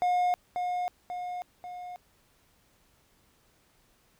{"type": "tone with echo", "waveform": "triangle", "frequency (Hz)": 718, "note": "F5", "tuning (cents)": 48, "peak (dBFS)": -21, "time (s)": [0.02, 0.34], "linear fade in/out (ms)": 0, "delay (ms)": 540, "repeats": 3, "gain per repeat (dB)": -5, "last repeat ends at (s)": 1.96, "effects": ["pink hiss -66 dBFS RMS until 4.19 s"]}